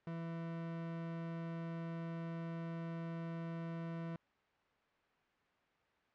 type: tone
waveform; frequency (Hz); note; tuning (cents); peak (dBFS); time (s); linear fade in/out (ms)
40% pulse; 166.2; E3; +15; -40; 0.07-4.16; 2
effects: white hiss -73 dBFS RMS until 6.14 s + low-pass 2000 Hz 12 dB/octave